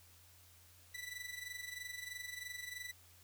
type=tone with amplitude modulation; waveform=sawtooth; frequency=1975.5 Hz; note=B6; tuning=in tune; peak=-38 dBFS; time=0.94-2.92 s; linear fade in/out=10 ms; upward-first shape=sine; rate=23.1 Hz; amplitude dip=70%; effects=added 88 Hz sine -65 dBFS peak until 3.23 s + white hiss -64 dBFS RMS until 3.23 s